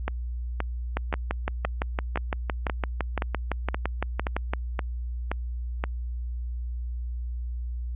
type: two click trains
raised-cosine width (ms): 0.5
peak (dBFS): -12 / -11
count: 12 / 22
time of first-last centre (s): 0.08-5.839 / 0.97-4.535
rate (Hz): 1.91 / 5.89
effects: added 60 Hz sine -29 dBFS peak until 7.95 s + resampled to 8000 Hz